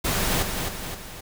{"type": "noise with echo", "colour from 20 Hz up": "pink", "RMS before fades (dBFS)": -24, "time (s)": [0.04, 0.43], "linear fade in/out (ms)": 10, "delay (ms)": 260, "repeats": 3, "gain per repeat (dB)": -5, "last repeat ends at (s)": 1.21, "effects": []}